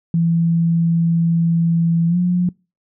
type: tone with pitch glide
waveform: sine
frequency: 167.2 to 178.17 Hz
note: E3 to F3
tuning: +25 to +35 cents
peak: -13 dBFS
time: 0.14-2.49 s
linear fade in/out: 2 ms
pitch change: +110 cents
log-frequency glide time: 2.08-2.17 s
effects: noise-tail reverb RT60 0.3 s tail -26 dB re dry